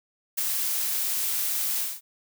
blue noise with ADSR envelope, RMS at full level -24 dBFS, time 0.37-2.01 s, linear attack 16 ms, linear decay 4 ms, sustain -3 dB, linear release 210 ms, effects none

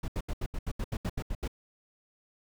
brown noise bursts, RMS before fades -32 dBFS, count 12, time 0.03-1.478 s, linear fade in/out 5 ms, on 51 ms, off 76 ms, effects none

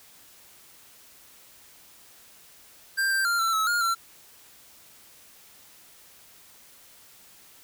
square tone with pitch steps, 1583 / 1573 / 1392 / 1342 / 1297 / 1418 / 1355 Hz, G6 / G6 / F6 / E6 / E6 / F6 / E6, +17 / +6 / -6 / +31 / -28 / +26 / +47 cents, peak -23 dBFS, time 2.97-3.95 s, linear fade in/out 20 ms, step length 140 ms, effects white hiss -53 dBFS RMS until 7.63 s

